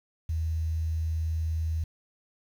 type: tone with quantisation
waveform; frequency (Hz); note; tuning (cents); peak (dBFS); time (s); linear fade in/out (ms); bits
sine; 80.4; E2; -43; -26; 0.29-1.84; 5; 9
effects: none